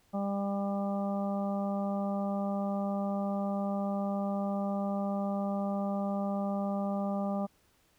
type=harmonic tone; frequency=199.2 Hz; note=G3; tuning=28 cents sharp; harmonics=1 / 2 / 3 / 4 / 5 / 6; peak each=-31 / -46 / -36 / -39 / -50 / -44 dBFS; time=0.13-7.47 s; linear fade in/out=20 ms; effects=pink hiss -68 dBFS RMS until 7.98 s